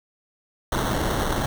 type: noise with sample-and-hold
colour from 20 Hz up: pink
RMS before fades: -24 dBFS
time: 0.72-1.46 s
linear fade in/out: 2 ms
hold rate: 2450 Hz
effects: none